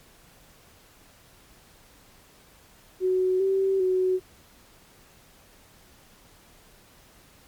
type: tone with pitch steps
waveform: sine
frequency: 371 / 385.8 / 371.1 Hz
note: F#4 / G4 / F#4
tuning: +5 / -28 / +5 cents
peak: -20 dBFS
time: 3-4.2 s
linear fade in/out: 50 ms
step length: 400 ms
effects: pink hiss -55 dBFS RMS until 7.47 s + MP3 96 kbps